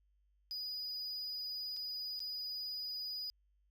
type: tone with dropouts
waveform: triangle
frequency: 4941 Hz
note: D#8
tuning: 13 cents flat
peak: -38 dBFS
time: 0.51-3.3 s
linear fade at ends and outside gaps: 0 ms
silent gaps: 1.765-1.769 / 2.193-2.203 s
effects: added 50 Hz sine -70 dBFS peak until 3.7 s